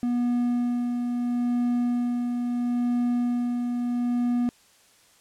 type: tone with tremolo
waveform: triangle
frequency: 242.4 Hz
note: B3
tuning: 32 cents flat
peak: -19 dBFS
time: 0.03-4.49 s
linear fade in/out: 0 ms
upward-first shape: sine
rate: 0.75 Hz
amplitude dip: 35%
effects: white hiss -58 dBFS RMS until 5.2 s + low-pass 10000 Hz 12 dB/octave